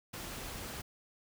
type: noise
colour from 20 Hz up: pink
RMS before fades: -43 dBFS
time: 0.13-0.82 s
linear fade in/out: 10 ms
effects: none